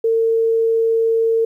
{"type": "tone", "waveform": "sine", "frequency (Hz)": 453.2, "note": "A#4", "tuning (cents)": -49, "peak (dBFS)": -13, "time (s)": [0.04, 1.45], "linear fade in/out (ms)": 5, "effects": ["9-bit"]}